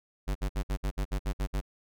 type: tone bursts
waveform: square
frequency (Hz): 49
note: G1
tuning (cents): 0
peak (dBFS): -28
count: 10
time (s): 0.27-1.613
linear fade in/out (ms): 20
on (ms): 83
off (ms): 57
effects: none